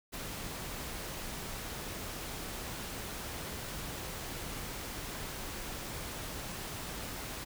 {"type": "noise", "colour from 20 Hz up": "pink", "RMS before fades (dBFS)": -41, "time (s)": [0.12, 7.45], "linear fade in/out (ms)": 20, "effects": []}